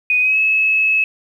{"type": "tone with pitch glide", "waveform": "sine", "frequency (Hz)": [2489, 2586], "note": ["D#7", "E7"], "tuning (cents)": [0, -34], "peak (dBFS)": -12, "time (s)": [0.1, 1.04], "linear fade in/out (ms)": 2, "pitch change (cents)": 66, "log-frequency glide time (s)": [0.2, 0.38], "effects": ["8-bit"]}